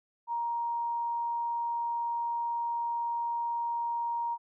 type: tone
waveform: sine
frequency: 939 Hz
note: A#5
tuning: 12 cents sharp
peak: -29 dBFS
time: 0.27-4.38 s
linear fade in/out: 50 ms
effects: none